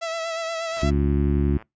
sawtooth tone with vibrato, 659.3 Hz, E5, in tune, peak -22 dBFS, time 0.01-0.91 s, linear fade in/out 20 ms, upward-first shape sine, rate 8.4 Hz, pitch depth 29 cents each way
white noise with exponential growth, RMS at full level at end -34 dBFS, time 0.52-0.82 s, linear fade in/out 0 ms, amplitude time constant 65 ms
click train, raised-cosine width 0.5 ms, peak -29 dBFS, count 95, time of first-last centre 0.77-1.625 s, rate 110 Hz
harmonic tone, 71 Hz, C#2, 42 cents sharp, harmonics 1 / 2 / 3 / 4 / 5, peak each -21 / -24 / -26 / -27 / -28 dBFS, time 0.82-1.58 s, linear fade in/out 10 ms
effects noise-tail reverb RT60 0.2 s tail -26 dB re dry + resampled to 16000 Hz

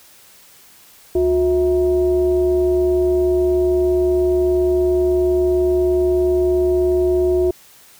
sine tone with frequency modulation, 361.7 Hz, F#4, 39 cents flat, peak -13 dBFS, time 1.15-7.51 s, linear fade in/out 5 ms, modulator 290 Hz, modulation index 0.53, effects white hiss -47 dBFS RMS until 7.99 s

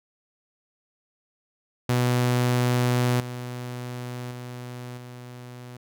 sawtooth tone with level steps, 123.47 Hz, B2, in tune, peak -16 / -28 / -31 / -35 dBFS, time 1.89-5.77 s, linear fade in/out 5 ms, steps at 3.2 / 4.31 / 4.97 s, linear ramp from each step 5 ms, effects none

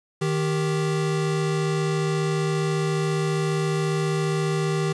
square tone pair together, 155.56 / 392 Hz, D#3 / G4, 0 / 0 cents, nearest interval octave + major third, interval 1600 cents, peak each -24 / -27 dBFS, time 0.21-4.93 s, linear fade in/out 10 ms, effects resampled to 22050 Hz + 8-bit

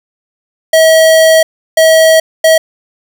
square tone bursts at uneven times, 642 Hz, E5, 46 cents flat, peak -4 dBFS, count 3, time 0.73-1.43 / 1.77-2.2 / 2.44-2.58 s, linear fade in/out 5 ms, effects 7-bit

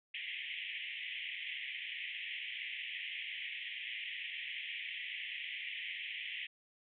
pink band-pass noise, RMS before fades -43 dBFS, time 0.14-6.47 s, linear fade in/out 5 ms, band 1900 to 3300 Hz, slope 96 dB/octave, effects none

